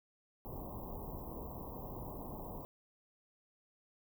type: band-stop noise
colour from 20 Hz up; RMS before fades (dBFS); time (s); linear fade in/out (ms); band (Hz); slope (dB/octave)
pink; -45; 0.45-2.65; 0; 1100 to 14000; 96
effects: none